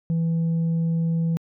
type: tone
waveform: sine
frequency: 165.2 Hz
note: E3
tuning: 4 cents sharp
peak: -17 dBFS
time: 0.1-1.37 s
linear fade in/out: 0 ms
effects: tanh soft clip ceiling -19 dBFS